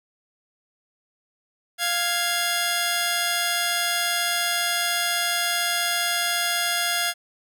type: tone pair together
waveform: 10% pulse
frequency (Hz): 698 / 1660.1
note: F5 / G#6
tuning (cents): -1 / -1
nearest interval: octave + minor third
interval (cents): 1500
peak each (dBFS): -16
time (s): 1.78-7.14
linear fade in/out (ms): 50
effects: none